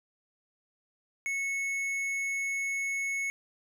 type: tone with tanh clipping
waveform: sine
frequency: 2200 Hz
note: C#7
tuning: 14 cents flat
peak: -31 dBFS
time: 1.26-3.3 s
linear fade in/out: 0 ms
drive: 10 dB
effects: none